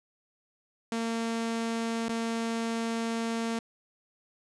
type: tone with dropouts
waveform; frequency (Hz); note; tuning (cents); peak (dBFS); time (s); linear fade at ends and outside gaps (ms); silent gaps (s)
sawtooth; 228.7; A#3; -33; -25; 0.92-3.59; 2; 2.084-2.093
effects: resampled to 22050 Hz + 9-bit